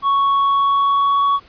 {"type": "tone with pitch glide", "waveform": "triangle", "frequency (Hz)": [1111, 1122], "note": ["C#6", "C#6"], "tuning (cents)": [4, 21], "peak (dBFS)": -11, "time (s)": [0.02, 1.4], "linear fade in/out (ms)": 50, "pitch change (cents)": 17, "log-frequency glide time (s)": [0.35, 1.24], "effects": ["pink hiss -48 dBFS RMS until 1.48 s", "resampled to 11025 Hz"]}